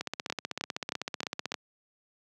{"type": "two click trains", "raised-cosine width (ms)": 0.2, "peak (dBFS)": [-15, -14], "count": [25, 5], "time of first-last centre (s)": [[0.01, 1.519], [0.3, 1.542]], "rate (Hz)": [15.9, 3.22], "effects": ["high-pass 150 Hz 12 dB/octave"]}